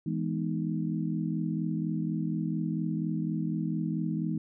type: chord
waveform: sine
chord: E major seventh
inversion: none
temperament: equal with one note detuned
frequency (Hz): 163.49 / 207.7 / 246.9 / 311.1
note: E3 / G#3 / B3 / D#4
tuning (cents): -14 / 0 / 0 / 0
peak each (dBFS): -31 / -34 / -36 / -35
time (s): 0.06-4.38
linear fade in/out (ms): 5
effects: none